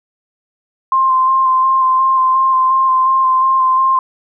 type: tone with vibrato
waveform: sine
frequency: 1049 Hz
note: C6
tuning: 4 cents sharp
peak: -9 dBFS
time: 0.92-3.99 s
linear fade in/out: 2 ms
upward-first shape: square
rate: 2.8 Hz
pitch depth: 14 cents each way
effects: none